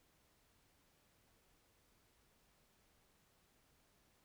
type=silence; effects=pink hiss -74 dBFS RMS until 4.24 s